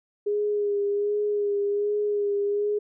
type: tone with vibrato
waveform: sine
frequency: 410.6 Hz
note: G#4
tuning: 20 cents flat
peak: -22 dBFS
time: 0.26-2.79 s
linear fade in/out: 10 ms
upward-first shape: sine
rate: 1.3 Hz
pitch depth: 26 cents each way
effects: none